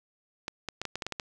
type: clicks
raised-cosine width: 0.2 ms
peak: -16 dBFS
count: 9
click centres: 0.481 / 0.687 / 0.816 / 0.853 / 0.956 / 1.022 / 1.066 / 1.123 / 1.198 s
effects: none